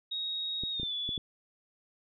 sine tone with pitch glide, 3769 to 3436 Hz, A#7 to A7, +18 to -42 cents, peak -32 dBFS, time 0.11-1.18 s, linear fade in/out 10 ms, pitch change -160 cents, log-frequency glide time 0.71-0.94 s
clicks, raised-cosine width 3 ms, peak -27 dBFS, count 5, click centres 0.636 / 0.798 / 0.832 / 1.091 / 1.178 s
effects none

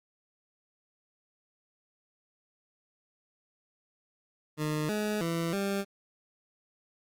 20% pulse tone with pitch steps, 152.5 / 211.1 / 166.9 / 198.1 Hz, D#3 / G#3 / E3 / G3, -34 / +29 / +22 / +18 cents, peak -24 dBFS, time 4.57-5.85 s, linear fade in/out 50 ms, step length 320 ms, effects Opus 48 kbps

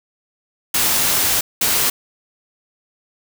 white noise bursts at uneven times, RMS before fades -17 dBFS, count 2, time 0.74-1.41 / 1.61-1.9 s, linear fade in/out 5 ms, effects none

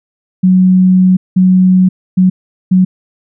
sine tone bursts at uneven times, 185 Hz, F#3, in tune, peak -4 dBFS, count 4, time 0.43-1.17 / 1.36-1.89 / 2.17-2.3 / 2.71-2.85 s, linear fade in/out 10 ms, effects none

